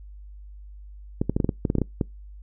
clicks, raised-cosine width 3 ms, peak -9 dBFS, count 12, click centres 1.215 / 1.296 / 1.365 / 1.402 / 1.445 / 1.492 / 1.652 / 1.701 / 1.753 / 1.784 / 1.817 / 2.012 s, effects noise-tail reverb RT60 0.2 s tail -26 dB re dry + added 50 Hz sine -40 dBFS peak until 2.42 s

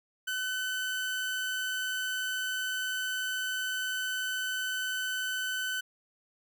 30% pulse tone, 1513 Hz, F#6, 38 cents sharp, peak -28 dBFS, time 0.27-5.81 s, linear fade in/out 10 ms, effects none

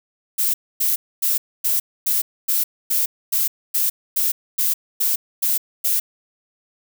violet noise bursts, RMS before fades -19 dBFS, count 14, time 0.38-6 s, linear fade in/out 10 ms, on 160 ms, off 260 ms, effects none

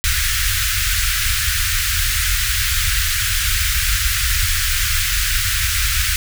pink band-stop noise, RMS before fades -18 dBFS, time 0.04-6.16 s, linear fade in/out 0 ms, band 100 to 1400 Hz, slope 48 dB/octave, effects none

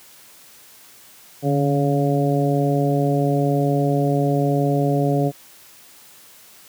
harmonic tone with a mistuned harmonic, 141 Hz, C#3, 30 cents sharp, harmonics 1 / 2 / 3 / 4 / 5, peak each -19 / -22 / -24 / -25 / -26 dBFS, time 1.42-5.32 s, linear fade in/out 50 ms, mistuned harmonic 1, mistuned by +53 cents, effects white hiss -47 dBFS RMS until 6.68 s + high-pass 80 Hz 12 dB/octave

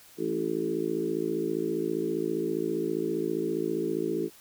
harmonic tone with a mistuned harmonic, 55 Hz, A1, in tune, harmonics 3 / 4 / 5 / 6 / 7 / 8, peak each -39 / -38 / -38 / -31 / -31 / -34 dBFS, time 0.17-4.3 s, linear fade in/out 50 ms, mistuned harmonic 5, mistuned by +18 cents, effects white hiss -54 dBFS RMS until 4.4 s

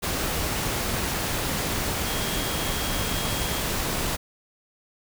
sine tone in noise, 3267 Hz, G#7, 29 cents flat, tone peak -36 dBFS, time 2.05-3.61 s, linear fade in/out 20 ms, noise pink, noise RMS -27 dBFS, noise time 0.02-4.17 s, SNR -12 dB, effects none

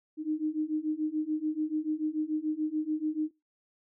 sine beating tone pair, 304.9 / 311.8 Hz, D#4 / D#4, -35 / +4 cents, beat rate 6.9 Hz, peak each -32 / -31 dBFS, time 0.17-3.31 s, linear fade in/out 50 ms, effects noise-tail reverb RT60 0.2 s tail -19 dB re dry

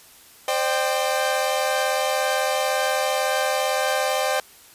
sawtooth chord, C suspended second, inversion none, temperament equal with one note detuned, 523.3 / 601.1 / 784 Hz, C5 / D5 / G5, 0 / +40 / 0 cents, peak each -21 dBFS, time 0.48-4.4 s, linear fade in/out 2 ms, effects white hiss -49 dBFS RMS until 4.74 s + resampled to 32000 Hz

